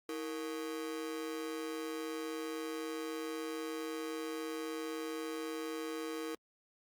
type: ring-modulated tone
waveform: 45% pulse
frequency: 393.3 Hz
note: G4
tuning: 6 cents sharp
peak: -35 dBFS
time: 0.09-6.35 s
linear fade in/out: 2 ms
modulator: 71.9 Hz
effects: Opus 48 kbps